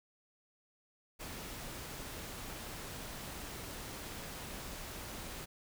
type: noise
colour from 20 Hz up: pink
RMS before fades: -45 dBFS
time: 1.19-5.46 s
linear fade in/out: 20 ms
effects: none